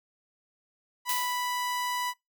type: tone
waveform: sawtooth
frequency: 987.8 Hz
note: B5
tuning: in tune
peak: -25 dBFS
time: 1.05-2.14 s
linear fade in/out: 50 ms
type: noise with exponential decay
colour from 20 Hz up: blue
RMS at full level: -29 dBFS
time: 1.09-1.69 s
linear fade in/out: 2 ms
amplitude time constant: 130 ms
effects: noise-tail reverb RT60 0.2 s tail -25 dB re dry